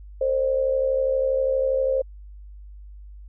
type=tone with amplitude modulation; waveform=sine; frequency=529 Hz; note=C5; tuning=19 cents sharp; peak=-16 dBFS; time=0.21-2.02 s; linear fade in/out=5 ms; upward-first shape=sine; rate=72.4 Hz; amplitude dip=65%; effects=added 50 Hz sine -39 dBFS peak until 3.28 s